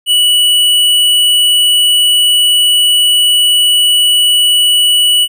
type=tone; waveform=square; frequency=2947 Hz; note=F#7; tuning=8 cents flat; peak=-7 dBFS; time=0.06-5.28 s; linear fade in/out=50 ms; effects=none